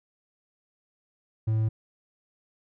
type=tone with hard clipping; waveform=triangle; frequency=110 Hz; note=A2; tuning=in tune; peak=-23 dBFS; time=1.47-1.69 s; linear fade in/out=10 ms; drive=6 dB; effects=none